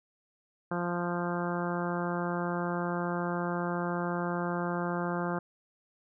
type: harmonic tone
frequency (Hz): 174.61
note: F3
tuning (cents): 0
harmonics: 1 / 2 / 3 / 4 / 5 / 6 / 7 / 8 / 9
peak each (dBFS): -33 / -36 / -38 / -39 / -40 / -41 / -41 / -42 / -43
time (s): 0.71-5.39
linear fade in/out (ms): 5
effects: none